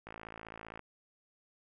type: click train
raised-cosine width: 0.5 ms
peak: -30 dBFS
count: 41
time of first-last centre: 0.07-0.793 s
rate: 55.3 Hz
effects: none